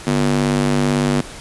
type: tone with high-pass filter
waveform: square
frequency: 49 Hz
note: G1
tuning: in tune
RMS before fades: -17 dBFS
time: 0.07-1.21 s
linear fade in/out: 0 ms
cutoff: 200 Hz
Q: 2.1
effects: pink hiss -35 dBFS RMS until 1.4 s + resampled to 24000 Hz